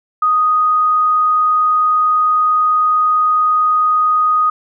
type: tone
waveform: sine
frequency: 1244.5 Hz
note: D#6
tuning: in tune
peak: -10 dBFS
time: 0.22-4.5 s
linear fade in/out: 5 ms
effects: none